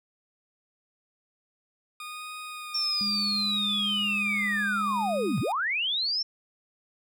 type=tone with vibrato; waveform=20% pulse; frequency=1226 Hz; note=D#6; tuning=26 cents flat; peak=-32 dBFS; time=2-5.52 s; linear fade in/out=2 ms; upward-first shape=sine; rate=0.7 Hz; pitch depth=24 cents each way
type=linear two-way sweep; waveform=sine; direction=down then up; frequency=5470 to 100.5 to 5470 Hz; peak=-25 dBFS; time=2.74-6.23 s; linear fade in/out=10 ms; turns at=5.4 s
type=tone; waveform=sine; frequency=204.8 Hz; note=G#3; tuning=24 cents flat; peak=-32 dBFS; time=3.01-5.38 s; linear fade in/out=0 ms
effects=none